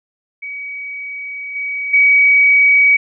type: tone with level steps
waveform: sine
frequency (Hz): 2266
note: C#7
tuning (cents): +37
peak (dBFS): -24 / -19 / -7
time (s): 0.42-2.97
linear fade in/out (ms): 10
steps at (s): 1.55 / 1.93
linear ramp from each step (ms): 10
effects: none